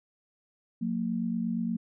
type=tone pair together; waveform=sine; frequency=181.32 / 229.9 Hz; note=F#3 / A#3; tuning=-35 / -24 cents; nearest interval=major third; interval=411 cents; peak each=-32 / -29 dBFS; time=0.81-1.77 s; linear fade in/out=10 ms; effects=none